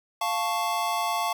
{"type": "chord", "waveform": "square", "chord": "F augmented", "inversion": "none", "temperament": "equal", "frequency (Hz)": [698.5, 880, 1108.7], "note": ["F5", "A5", "C#6"], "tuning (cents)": [0, 0, 0], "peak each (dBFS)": -30, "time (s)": [0.21, 1.33], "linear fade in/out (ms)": 5, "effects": []}